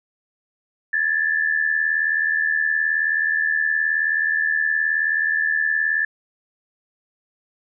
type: tone pair together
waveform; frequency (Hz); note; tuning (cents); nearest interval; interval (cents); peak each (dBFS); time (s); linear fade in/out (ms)
sine; 1681 / 1760; G#6 / A6; +20 / 0; minor second; 80; -23 / -19; 0.93-6.05; 5
effects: none